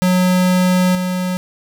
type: tone with level steps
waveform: square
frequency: 182.6 Hz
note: F#3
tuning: 23 cents flat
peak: -12 / -18 dBFS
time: 0.02-1.37 s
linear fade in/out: 0 ms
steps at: 0.95 s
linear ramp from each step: 2 ms
effects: none